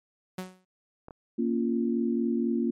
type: tone with exponential decay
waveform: sawtooth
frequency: 185 Hz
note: F#3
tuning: in tune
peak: -27 dBFS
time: 0.38-0.65 s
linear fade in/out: 5 ms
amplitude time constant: 57 ms
type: clicks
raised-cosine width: 1 ms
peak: -29 dBFS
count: 2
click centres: 1.084 / 1.108 s
type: chord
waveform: sine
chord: Bb minor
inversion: none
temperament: equal with one note detuned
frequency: 233.1 / 277.2 / 346.8 Hz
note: Bb3 / Db4 / F4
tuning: 0 / 0 / -12 cents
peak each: -26 / -31 / -30 dBFS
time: 1.38-2.71 s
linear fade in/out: 10 ms
effects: MP3 64 kbps